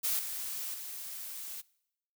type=noise with level steps; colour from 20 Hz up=blue; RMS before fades=-31 / -38 / -42 dBFS; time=0.03-1.62 s; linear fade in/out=20 ms; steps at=0.19 / 0.74 s; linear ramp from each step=2 ms; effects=noise-tail reverb RT60 0.8 s tail -23 dB re dry